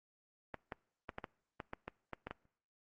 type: clicks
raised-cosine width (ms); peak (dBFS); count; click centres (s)
0.5; -26; 11; 0.543 / 0.722 / 1.092 / 1.184 / 1.242 / 1.602 / 1.734 / 1.88 / 2.133 / 2.27 / 2.31
effects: noise-tail reverb RT60 0.7 s tail -25 dB re dry + Opus 24 kbps